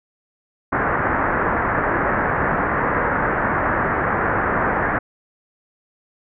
white low-pass noise, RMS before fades -20 dBFS, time 0.72-4.99 s, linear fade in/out 10 ms, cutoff 1800 Hz, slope 48 dB/octave, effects none

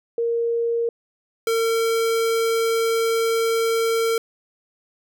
sine / square tone pair in turn, 466.2 / 455 Hz, A#4 / A#4, 0 / -42 cents, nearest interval unison, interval 42 cents, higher first, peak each -19 dBFS, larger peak neither, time 0.18-0.89 / 1.47-4.18 s, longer second, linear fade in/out 2 ms, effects none

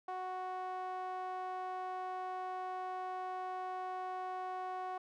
sawtooth tone with band-pass filter, 370 Hz, F#4, in tune, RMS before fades -41 dBFS, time 0.08-4.98 s, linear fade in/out 5 ms, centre 880 Hz, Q 6.5, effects none

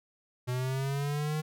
square linear sweep, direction up, 123.47 to 155.56 Hz, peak -30 dBFS, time 0.47-1.42 s, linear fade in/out 20 ms, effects none

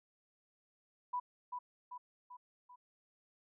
sine tone with echo, 987.8 Hz, B5, in tune, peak -34 dBFS, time 1.13-1.2 s, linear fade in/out 10 ms, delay 390 ms, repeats 4, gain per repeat -5 dB, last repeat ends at 2.76 s, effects none

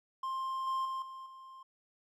triangle tone with level steps, 1055 Hz, C6, 14 cents sharp, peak -32 / -29 / -33 / -42 / -47 dBFS, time 0.23-1.63 s, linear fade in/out 5 ms, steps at 0.67 / 0.85 / 1.02 / 1.26 s, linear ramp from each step 2 ms, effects none

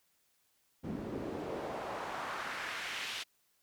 pink noise with band-pass filter sweep, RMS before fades -40 dBFS, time 0.83-3.24 s, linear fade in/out 20 ms, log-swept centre 220 to 3300 Hz, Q 1.4, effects white hiss -74 dBFS RMS until 3.62 s

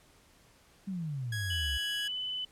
sine exponential sweep, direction down, 200 to 64.4 Hz, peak -33 dBFS, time 0.87-1.78 s, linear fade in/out 10 ms
sawtooth tone, 1661.2 Hz, G#6, in tune, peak -32 dBFS, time 1.32-2.08 s, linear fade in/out 5 ms
sine tone with pitch glide, 2970 to 3008 Hz, F#7 to F#7, +6 to +28 cents, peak -33 dBFS, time 1.5-2.45 s, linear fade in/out 5 ms, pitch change +22 cents, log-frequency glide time 2.06-2.16 s
effects pink hiss -62 dBFS RMS until 2.51 s + low-pass 12000 Hz 12 dB/octave

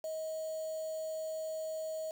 sine tone with quantisation, 633 Hz, D#5, 30 cents sharp, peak -36 dBFS, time 0.04-2.11 s, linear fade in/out 2 ms, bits 8, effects none

